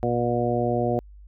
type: harmonic tone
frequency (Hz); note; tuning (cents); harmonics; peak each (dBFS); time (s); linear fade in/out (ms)
120; B2; -49; 1 / 2 / 3 / 4 / 5 / 6; -28 / -28 / -28 / -28 / -28 / -28; 0.03-0.99; 0
effects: added 50 Hz sine -43 dBFS peak until 1.27 s